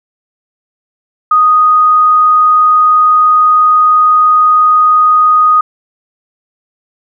sine tone, 1243 Hz, D#6, 2 cents flat, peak -4 dBFS, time 1.31-5.61 s, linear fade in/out 5 ms, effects none

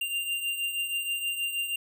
square beating tone pair, 2786 / 2792.3 Hz, F7 / F7, -5 / -1 cents, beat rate 6.3 Hz, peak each -30 / -37 dBFS, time 0.01-1.76 s, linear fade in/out 5 ms, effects none

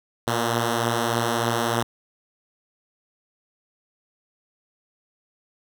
5% pulse beating tone pair, 116.54 / 119.84 Hz, A#2 / A#2, 0 / +48 cents, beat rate 3.3 Hz, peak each -11 / -17 dBFS, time 0.27-1.83 s, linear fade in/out 5 ms, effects none

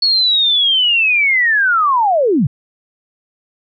sine linear sweep, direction down, 4394 to 111.8 Hz, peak -10 dBFS, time 0.02-2.47 s, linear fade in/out 5 ms, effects none

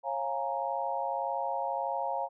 sine chord, Bb minor seventh, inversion first, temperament equal with one note detuned, 545.8 / 698.5 / 830.6 / 932.3 Hz, Db5 / F5 / Ab5 / Bb5, -27 / 0 / 0 / 0 cents, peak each -36 / -35 / -35 / -35 dBFS, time 0.03-2.29 s, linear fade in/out 50 ms, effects none

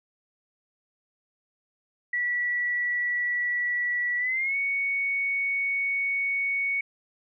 sine tone with pitch glide, 1948 to 2225 Hz, B6 to C#7, -24 to +6 cents, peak -24 dBFS, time 2.13-6.81 s, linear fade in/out 5 ms, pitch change +230 cents, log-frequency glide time 4.18-4.56 s, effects none

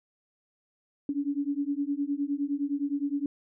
sine beating tone pair, 279.8 / 289.5 Hz, C#4 / D4, +16 / -25 cents, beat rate 9.7 Hz, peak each -30 dBFS, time 1.09-3.26 s, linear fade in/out 2 ms, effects none

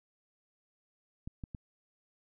clicks, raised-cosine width 5 ms, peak -28 dBFS, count 3, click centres 1.275 / 1.438 / 1.548 s, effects none

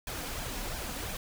pink noise with flanger, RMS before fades -37 dBFS, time 0.07-1.17 s, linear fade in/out 2 ms, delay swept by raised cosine 1.2 to 4.2 ms, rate 2.9 Hz, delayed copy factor +0.6, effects none

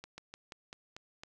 slowing click train, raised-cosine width 0.2 ms, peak -28 dBFS, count 7, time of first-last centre 0.04-1.235 s, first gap 140 ms, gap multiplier 1.14, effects none

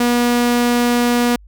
sawtooth tone, 241.2 Hz, B3, 41 cents flat, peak -9 dBFS, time 0-1.36 s, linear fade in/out 5 ms, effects added 50 Hz sine -40 dBFS peak until 1.47 s

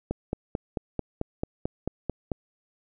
click train, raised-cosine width 2 ms, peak -14 dBFS, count 11, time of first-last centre 0.11-2.318 s, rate 4.53 Hz, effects none

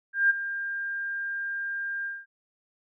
sine tone with ADSR envelope, 1600 Hz, G6, 35 cents sharp, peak -16 dBFS, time 0.13-2.26 s, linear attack 170 ms, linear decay 18 ms, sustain -13 dB, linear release 210 ms, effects none

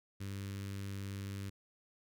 sawtooth tone with notch filter, 98.6 Hz, G2, 11 cents sharp, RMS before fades -42 dBFS, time 0.2-1.5 s, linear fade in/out 10 ms, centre 740 Hz, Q 0.58, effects none

